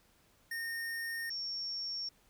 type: tone pair in turn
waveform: square / sine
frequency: 1838 / 5492 Hz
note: A#6 / F8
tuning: -25 / -30 cents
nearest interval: octave + perfect fifth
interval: 1895 cents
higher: second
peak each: -37 / -36 dBFS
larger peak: second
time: 0.51-1.3 / 1.3-2.09 s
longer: neither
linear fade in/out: 5 ms
effects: pink hiss -68 dBFS RMS until 2.29 s